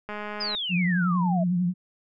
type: click train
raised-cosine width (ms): 0.5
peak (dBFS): -20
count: 97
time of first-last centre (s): 0.09-0.549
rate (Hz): 209
type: exponential sweep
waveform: sine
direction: down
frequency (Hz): 5130 to 622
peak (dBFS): -27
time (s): 0.4-1.44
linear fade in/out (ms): 10
type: tone with vibrato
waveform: sine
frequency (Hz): 178.2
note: F3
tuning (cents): +35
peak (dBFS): -21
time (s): 0.69-1.74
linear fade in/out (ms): 50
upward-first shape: triangle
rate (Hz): 11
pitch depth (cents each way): 67
effects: none